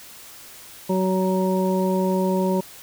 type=harmonic tone; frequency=187.2 Hz; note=F#3; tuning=20 cents sharp; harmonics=1 / 2 / 3 / 5; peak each=-21 / -24 / -26 / -28 dBFS; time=0.89-2.61 s; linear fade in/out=10 ms; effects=white hiss -43 dBFS RMS until 2.82 s